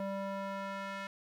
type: tone with band-pass filter sweep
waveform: square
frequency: 196 Hz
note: G3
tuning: in tune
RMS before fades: -39 dBFS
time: 0-1.07 s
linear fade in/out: 2 ms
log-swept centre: 590 to 1700 Hz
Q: 1.1
effects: 11-bit